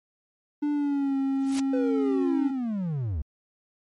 triangle tone with pitch glide, 293.7 to 270.9 Hz, D4 to C#4, 0 to -40 cents, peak -21 dBFS, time 0.62-2.51 s, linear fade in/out 10 ms, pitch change -140 cents, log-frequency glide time 0.72-1.17 s
white noise with exponential growth, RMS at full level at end -30 dBFS, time 1.35-1.6 s, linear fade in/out 5 ms, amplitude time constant 54 ms
triangle linear sweep, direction down, 510 to 65.41 Hz, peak -24 dBFS, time 1.73-3.22 s, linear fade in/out 5 ms
effects MP3 48 kbps

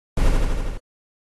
brown noise with echo, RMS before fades -17 dBFS, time 0.17-0.29 s, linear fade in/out 2 ms, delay 81 ms, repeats 6, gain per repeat -2 dB, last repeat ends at 0.776 s, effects AAC 32 kbps

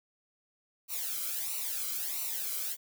blue noise with flanger, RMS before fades -35 dBFS, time 0.88-2.77 s, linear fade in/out 50 ms, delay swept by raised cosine 0.59 to 1.13 ms, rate 1.5 Hz, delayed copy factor -0.75, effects none

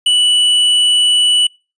sine tone with hard clipping, 2960 Hz, F#7, in tune, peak -10 dBFS, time 0.06-1.47 s, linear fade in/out 5 ms, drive 7 dB, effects noise-tail reverb RT60 0.3 s tail -25 dB re dry + resampled to 22050 Hz

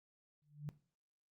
sine tone with exponential growth, 147.5 Hz, D3, 8 cents sharp, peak -37 dBFS, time 0.42-0.69 s, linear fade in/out 0 ms, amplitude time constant 57 ms, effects noise-tail reverb RT60 0.4 s tail -17 dB re dry + Opus 48 kbps

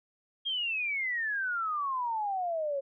sine exponential sweep, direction down, 3261 to 540 Hz, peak -29 dBFS, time 0.45-2.81 s, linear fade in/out 20 ms, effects none

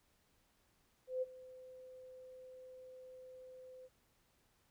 sine tone with ADSR envelope, 512 Hz, C5, 38 cents flat, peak -33 dBFS, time 1.07-3.89 s, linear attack 150 ms, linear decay 27 ms, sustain -19 dB, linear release 39 ms, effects pink hiss -75 dBFS RMS until 4.7 s

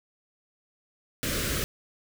pink band-stop noise, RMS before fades -29 dBFS, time 1.23-1.64 s, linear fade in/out 0 ms, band 600 to 1200 Hz, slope 48 dB/octave, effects none

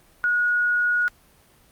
sine tone, 1451 Hz, F#6, 34 cents flat, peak -18 dBFS, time 0.24-1.08 s, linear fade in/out 0 ms, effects pink hiss -56 dBFS RMS until 1.71 s + Opus 32 kbps

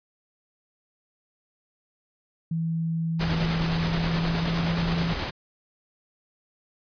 sine tone with pitch glide, 163.9 to 167.73 Hz, E3 to E3, -10 to +30 cents, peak -24 dBFS, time 2.51-5.13 s, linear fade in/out 5 ms, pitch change +40 cents, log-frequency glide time 3.31-4.77 s
pink noise with tremolo, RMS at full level -28 dBFS, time 3.19-5.31 s, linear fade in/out 20 ms, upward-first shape square, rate 9.5 Hz, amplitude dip 25%
effects resampled to 11025 Hz

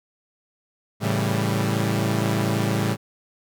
sawtooth chord, A dominant seventh, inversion none, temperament equal, 110 / 138.59 / 164.81 / 196 Hz, A2 / C#3 / E3 / G3, 0 / 0 / 0 / 0 cents, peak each -20 / -24 / -25 / -22 dBFS, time 1-2.97 s, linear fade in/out 50 ms, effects none

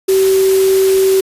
sine tone in noise, 383.3 Hz, G4, 39 cents flat, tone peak -8 dBFS, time 0.08-1.21 s, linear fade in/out 10 ms, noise white, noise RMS -23 dBFS, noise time 0.08-1.21 s, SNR +12 dB, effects resampled to 32000 Hz

